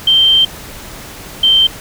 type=tone pair in turn; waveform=sine; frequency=3136 / 3125 Hz; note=G7 / G7; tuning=0 / -6 cents; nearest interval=unison; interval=6 cents; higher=first; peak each=-6 dBFS; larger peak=neither; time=0.07-0.45 / 1.43-1.67 s; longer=first; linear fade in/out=5 ms; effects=pink hiss -31 dBFS RMS until 1.8 s